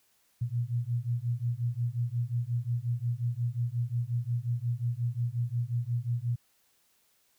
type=beating tone pair; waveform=sine; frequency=117.1 / 122.7 Hz; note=A#2 / B2; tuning=+8 / -11 cents; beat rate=5.6 Hz; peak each=-31 / -31 dBFS; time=0.41-6.36 s; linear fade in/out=10 ms; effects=white hiss -69 dBFS RMS until 7.38 s